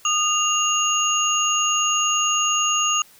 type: tone cluster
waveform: sine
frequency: 1231 / 2800 / 6660 Hz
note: D#6 / F7 / G#8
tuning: -19 / +4 / +4 cents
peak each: -22 dBFS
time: 0.05-3.02 s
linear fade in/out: 2 ms
effects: white hiss -51 dBFS RMS until 3.19 s